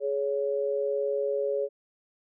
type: tone pair together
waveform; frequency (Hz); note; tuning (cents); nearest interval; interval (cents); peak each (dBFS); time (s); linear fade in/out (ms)
sine; 419.5 / 560; G#4 / C#5; +17 / +18; perfect fourth; 501; -28; 0-1.69; 50
effects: none